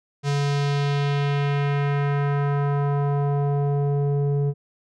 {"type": "tone with low-pass filter sweep", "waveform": "square", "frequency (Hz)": 142.6, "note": "C#3", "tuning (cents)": 49, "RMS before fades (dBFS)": -22, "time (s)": [0.23, 4.54], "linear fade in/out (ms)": 50, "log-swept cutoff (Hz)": [6300, 380], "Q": 1.3, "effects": []}